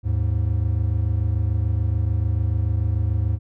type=tone pair together; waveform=triangle; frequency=77.78 / 104.65 Hz; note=D#2 / G#2; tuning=0 / +14 cents; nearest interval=perfect fourth; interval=514 cents; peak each=-20 / -19 dBFS; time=0.03-3.39 s; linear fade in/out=50 ms; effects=none